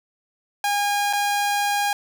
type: tone with dropouts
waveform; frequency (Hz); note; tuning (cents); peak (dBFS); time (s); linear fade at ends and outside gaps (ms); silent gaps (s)
sawtooth; 815; G#5; -33; -16; 0.64-1.93; 2; 1.129-1.133
effects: none